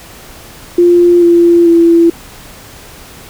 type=tone with pitch steps; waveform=sine; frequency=349.2 / 342.8 / 336.5 Hz; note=F4 / F4 / E4; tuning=0 / -32 / +36 cents; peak=-3 dBFS; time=0.78-2.1 s; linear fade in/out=5 ms; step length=440 ms; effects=pink hiss -34 dBFS RMS until 3.29 s

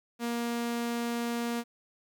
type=tone; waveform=sawtooth; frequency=235.9 Hz; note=A#3; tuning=21 cents sharp; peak=-26 dBFS; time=0.19-1.64 s; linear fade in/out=50 ms; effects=11-bit

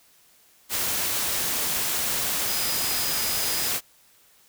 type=tone in noise; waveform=sine; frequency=4978 Hz; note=D#8; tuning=in tune; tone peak=-32 dBFS; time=2.46-3.72 s; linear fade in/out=50 ms; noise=white; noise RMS=-26 dBFS; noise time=0.69-3.81 s; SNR=-9 dB; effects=white hiss -58 dBFS RMS until 4.48 s

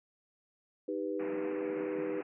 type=chord; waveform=sine; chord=Eb augmented; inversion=none; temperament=equal with one note detuned; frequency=311.1 / 395 / 493.9 Hz; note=Eb4 / G4 / B4; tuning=0 / +13 / 0 cents; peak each=-37 dBFS; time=0.88-2.21 s; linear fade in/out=5 ms
type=band-pass noise; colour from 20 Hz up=pink; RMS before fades=-46 dBFS; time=1.19-2.23 s; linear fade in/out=10 ms; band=150 to 2600 Hz; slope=96 dB/octave
effects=none

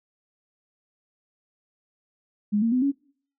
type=tone with pitch steps; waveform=sine; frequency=207.7 / 229.1 / 252.8 / 278.9 Hz; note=G#3 / A#3 / B3 / C#4; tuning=0 / -30 / +41 / +11 cents; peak=-19 dBFS; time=2.52-2.92 s; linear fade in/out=20 ms; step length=100 ms; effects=noise-tail reverb RT60 0.5 s tail -23 dB re dry

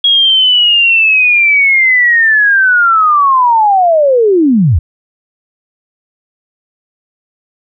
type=linear sweep; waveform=sine; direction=down; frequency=3312 to 65.41 Hz; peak=-5 dBFS; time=0.04-4.79 s; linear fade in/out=5 ms; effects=none

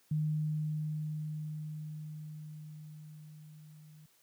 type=tone with level ramp; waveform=sine; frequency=153.3 Hz; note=D#3; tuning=25 cents flat; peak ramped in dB=-28 to -53 dBFS; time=0.11-4.06 s; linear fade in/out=5 ms; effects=white hiss -68 dBFS RMS until 4.22 s + high-pass 60 Hz 12 dB/octave

